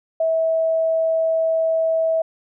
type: tone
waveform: sine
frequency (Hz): 649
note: E5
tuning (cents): -27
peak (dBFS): -16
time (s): 0.2-2.22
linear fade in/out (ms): 5
effects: none